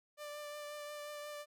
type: tone with vibrato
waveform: sawtooth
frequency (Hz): 591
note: D5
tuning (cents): +11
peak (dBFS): -40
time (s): 0.17-1.46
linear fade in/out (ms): 50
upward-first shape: triangle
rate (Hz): 5.6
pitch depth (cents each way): 17
effects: none